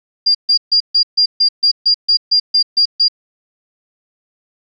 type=tone bursts; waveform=sine; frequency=4798 Hz; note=D8; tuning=36 cents sharp; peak=-8 dBFS; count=13; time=0.26-3.084 s; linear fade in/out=10 ms; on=88 ms; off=140 ms; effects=none